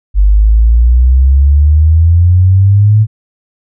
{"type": "exponential sweep", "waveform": "sine", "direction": "up", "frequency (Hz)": [48.59, 110], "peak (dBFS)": -3, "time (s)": [0.14, 3.07], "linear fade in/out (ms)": 50, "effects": []}